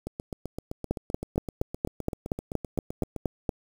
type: two click trains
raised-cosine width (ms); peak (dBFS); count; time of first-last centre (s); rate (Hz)
2; -20 / -12; 25 / 12; 0.07-3.163 / 0.91-3.492; 7.76 / 4.26
effects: 7-bit